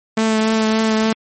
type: tone with vibrato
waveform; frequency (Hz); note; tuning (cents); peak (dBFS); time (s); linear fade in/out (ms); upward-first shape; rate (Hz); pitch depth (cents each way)
sawtooth; 220; A3; 0; -10; 0.17-1.13; 5; triangle; 3.5; 18
effects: MP3 32 kbps